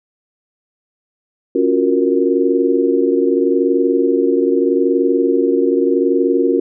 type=chord; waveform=sine; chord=Gb major seventh; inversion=second; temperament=equal; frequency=277.2 / 349.2 / 370 / 466.2 Hz; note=Db4 / F4 / Gb4 / Bb4; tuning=0 / 0 / 0 / 0 cents; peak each=-17 dBFS; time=1.55-6.6 s; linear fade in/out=5 ms; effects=none